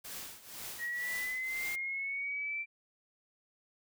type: noise with tremolo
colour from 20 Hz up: white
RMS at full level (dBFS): -42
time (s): 0.04-1.76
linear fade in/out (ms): 10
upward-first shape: triangle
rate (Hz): 2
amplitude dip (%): 85
type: linear sweep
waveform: sine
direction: up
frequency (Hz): 1888 to 2349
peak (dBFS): -34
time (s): 0.78-2.66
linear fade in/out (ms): 50
effects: none